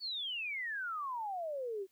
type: exponential sweep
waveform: sine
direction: down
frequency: 4577 to 370 Hz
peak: -36 dBFS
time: 0-1.87 s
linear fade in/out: 50 ms
effects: white hiss -75 dBFS RMS until 1.91 s